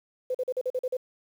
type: tone bursts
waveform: sine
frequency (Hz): 508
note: B4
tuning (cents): +49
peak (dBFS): -25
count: 8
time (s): 0.3-0.969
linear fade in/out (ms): 5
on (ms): 46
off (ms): 43
effects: 9-bit